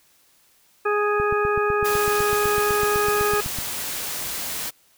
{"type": "harmonic tone", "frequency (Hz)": 415.3, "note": "G#4", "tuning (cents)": 0, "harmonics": [1, 2, 3, 4, 6], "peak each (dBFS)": [-21, -30, -24, -28, -33], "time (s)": [0.85, 3.41], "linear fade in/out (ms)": 10}
{"type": "click train", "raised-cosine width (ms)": 5, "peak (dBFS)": -19, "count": 20, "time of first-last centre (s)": [1.2, 3.587], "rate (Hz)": 7.96}
{"type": "noise", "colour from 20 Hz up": "white", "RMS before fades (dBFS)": -29, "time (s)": [1.84, 4.71], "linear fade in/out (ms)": 20}
{"effects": ["white hiss -59 dBFS RMS until 4.97 s"]}